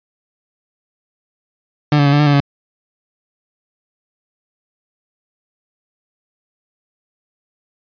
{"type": "tone with pitch steps", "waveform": "30% pulse", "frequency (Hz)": [148.2, 143.6, 141.3, 145.8, 149.1, 144, 141.5], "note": ["D3", "D3", "C#3", "D3", "D3", "D3", "C#3"], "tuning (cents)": [16, -39, 34, -12, 27, -34, 36], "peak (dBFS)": -7, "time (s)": [1.92, 2.403], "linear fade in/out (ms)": 2, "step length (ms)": 69, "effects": ["resampled to 11025 Hz"]}